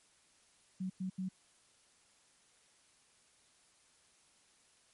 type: tone bursts at uneven times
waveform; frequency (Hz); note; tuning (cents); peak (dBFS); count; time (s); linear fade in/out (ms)
sine; 186.8; F#3; +17; -35; 3; 0.8-0.9 / 1-1.1 / 1.18-1.29; 10
effects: white hiss -68 dBFS RMS until 4.93 s + MP3 48 kbps